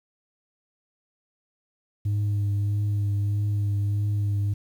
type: tone with vibrato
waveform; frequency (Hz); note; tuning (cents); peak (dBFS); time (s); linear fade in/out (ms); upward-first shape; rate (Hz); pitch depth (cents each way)
sine; 102.3; G#2; -26; -19; 2.05-4.54; 10; triangle; 1.6; 23
effects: tanh soft clip ceiling -21 dBFS + 9-bit